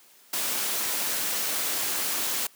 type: noise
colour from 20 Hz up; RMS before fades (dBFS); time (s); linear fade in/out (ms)
white; -28; 0.33-2.47; 5
effects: white hiss -56 dBFS RMS until 2.55 s + high-pass 200 Hz 12 dB/octave